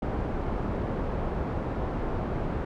pink low-pass noise, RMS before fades -30 dBFS, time 0.02-2.65 s, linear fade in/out 5 ms, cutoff 890 Hz, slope 12 dB/octave, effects none

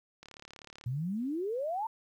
click train, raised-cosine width 0.2 ms, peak -31 dBFS, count 23, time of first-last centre 0.23-0.839 s, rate 36.1 Hz
sine exponential sweep, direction up, 116 to 932.3 Hz, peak -31 dBFS, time 0.86-1.87 s, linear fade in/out 5 ms
effects 11-bit

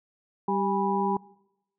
harmonic tone with a mistuned harmonic, 196 Hz, G3, in tune, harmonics 1 / 2 / 4 / 5, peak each -29 / -29 / -29 / -29 dBFS, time 0.48-1.17 s, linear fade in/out 5 ms, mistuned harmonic 4, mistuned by +73 cents, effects noise-tail reverb RT60 0.9 s tail -22 dB re dry

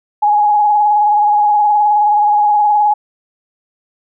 sine tone with vibrato, 835 Hz, G#5, 9 cents sharp, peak -8 dBFS, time 0.22-2.94 s, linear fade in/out 10 ms, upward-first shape triangle, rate 19 Hz, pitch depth 40 cents each way, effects none

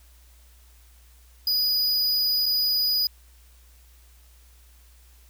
square tone with dropouts, 4938 Hz, D#8, 14 cents flat, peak -21 dBFS, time 1.47-3.07 s, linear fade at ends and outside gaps 2 ms, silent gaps 2.458-2.462 s, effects added 60 Hz sine -51 dBFS peak until 5.29 s + white hiss -59 dBFS RMS until 5.29 s

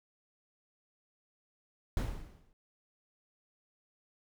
brown noise with exponential decay, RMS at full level -29 dBFS, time 1.97-2.53 s, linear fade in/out 1 ms, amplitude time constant 120 ms, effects none

